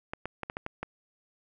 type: clicks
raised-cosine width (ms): 0.5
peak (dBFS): -19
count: 7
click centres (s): 0.135 / 0.256 / 0.433 / 0.499 / 0.569 / 0.664 / 0.83
effects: none